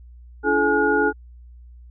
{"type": "tone cluster", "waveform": "sine", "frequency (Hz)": [288.4, 339.2, 427.6, 840, 1438], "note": ["D4", "E4", "A4", "G#5", "F#6"], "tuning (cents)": [-31, 50, -49, 19, -50], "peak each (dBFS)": [-24, -26, -20, -24, -21], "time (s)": [0.43, 1.13], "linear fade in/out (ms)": 50, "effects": ["added 60 Hz sine -41 dBFS peak until 1.9 s"]}